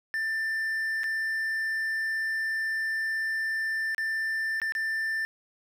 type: tone with dropouts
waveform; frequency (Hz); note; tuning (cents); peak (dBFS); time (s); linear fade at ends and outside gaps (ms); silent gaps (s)
triangle; 1781; A6; +21; -25; 0.14-5.25; 0; 1.034-1.041 / 3.947-3.981 / 4.6-4.617 / 4.722-4.751
effects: none